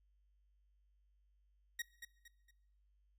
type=tone with echo; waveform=sawtooth; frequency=1888 Hz; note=A#6; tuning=22 cents sharp; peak=-35 dBFS; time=1.79-1.82 s; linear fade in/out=5 ms; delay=230 ms; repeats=3; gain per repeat=-9 dB; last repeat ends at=2.51 s; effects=noise-tail reverb RT60 1.0 s tail -21 dB re dry + added 50 Hz sine -70 dBFS peak until 3.18 s